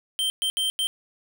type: tone bursts at uneven times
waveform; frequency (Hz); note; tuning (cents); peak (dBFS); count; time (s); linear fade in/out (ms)
square; 3132; G7; -2; -23; 4; 0.19-0.3 / 0.42-0.5 / 0.57-0.7 / 0.79-0.87; 0
effects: none